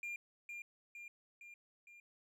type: tone with echo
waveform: triangle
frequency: 2399 Hz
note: D7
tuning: 36 cents sharp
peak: -39 dBFS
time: 0.03-0.16 s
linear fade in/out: 2 ms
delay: 460 ms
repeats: 4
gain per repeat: -4 dB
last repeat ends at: 2 s
effects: none